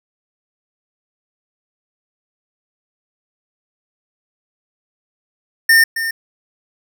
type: tone with echo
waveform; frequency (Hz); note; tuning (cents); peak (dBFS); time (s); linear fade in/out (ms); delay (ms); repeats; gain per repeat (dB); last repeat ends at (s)
square; 1814; A#6; -48; -8; 5.69-5.84; 5; 270; 1; -11; 6.11
effects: none